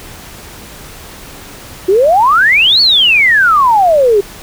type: exponential two-way sweep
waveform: sine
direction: up then down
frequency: 358.1 to 4532 to 387 Hz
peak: -5 dBFS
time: 1.88-4.21 s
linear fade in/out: 10 ms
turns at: 2.81 s
effects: pink hiss -32 dBFS RMS until 4.42 s